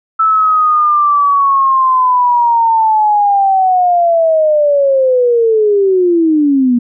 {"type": "linear sweep", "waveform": "sine", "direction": "down", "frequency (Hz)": [1318.5, 235.8], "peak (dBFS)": -7, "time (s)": [0.19, 6.79], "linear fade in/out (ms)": 10, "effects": []}